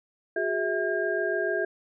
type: tone cluster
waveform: sine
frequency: 366 / 412.8 / 653 / 1613 Hz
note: F#4 / G#4 / E5 / G6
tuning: -19 / -10 / -17 / +49 cents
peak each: -30 dBFS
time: 0.36-1.65 s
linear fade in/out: 5 ms
effects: none